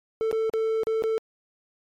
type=tone with dropouts; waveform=triangle; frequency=444.1 Hz; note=A4; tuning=16 cents sharp; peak=-20 dBFS; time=0.21-1.18 s; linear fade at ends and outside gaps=0 ms; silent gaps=0.313-0.327 / 0.496-0.537 / 0.834-0.87 / 1.023-1.038 s; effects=MP3 96 kbps